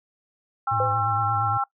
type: harmonic tone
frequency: 268.4 Hz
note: C4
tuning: 44 cents sharp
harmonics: 3 / 4 / 5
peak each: -25 / -31 / -24 dBFS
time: 0.67-1.64 s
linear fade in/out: 5 ms
type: tone with vibrato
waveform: triangle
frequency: 108.3 Hz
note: A2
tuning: 27 cents flat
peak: -26 dBFS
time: 0.71-1.58 s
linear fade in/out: 10 ms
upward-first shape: sine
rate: 8.6 Hz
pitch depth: 81 cents each way
type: tone with exponential decay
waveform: sine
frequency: 510 Hz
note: C5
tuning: 44 cents flat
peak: -21 dBFS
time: 0.8-1.11 s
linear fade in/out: 2 ms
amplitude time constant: 66 ms
effects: noise-tail reverb RT60 0.1 s tail -21 dB re dry